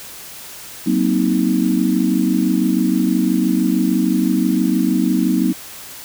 sine chord, C half-diminished seventh, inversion second, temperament just, 188.37 / 235.5 / 261.6 / 314 Hz, Gb3 / Bb3 / C4 / Eb4, +31 / +18 / 0 / +16 cents, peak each -19 dBFS, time 0.86-5.53 s, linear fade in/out 10 ms, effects white hiss -35 dBFS RMS until 6.04 s

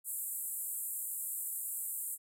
white band-pass noise, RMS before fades -39 dBFS, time 0.04-2.18 s, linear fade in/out 50 ms, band 7600 to 15000 Hz, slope 96 dB/octave, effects none

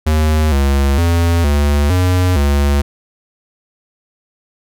square tone with pitch steps, 77.5 / 69.2 / 84.8 / 72.5 / 90.9 / 71.1 Hz, D#2 / C#2 / E2 / D2 / F#2 / C#2, -6 / -2 / +50 / -22 / -30 / +45 cents, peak -11 dBFS, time 0.06-2.82 s, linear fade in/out 10 ms, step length 460 ms, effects none

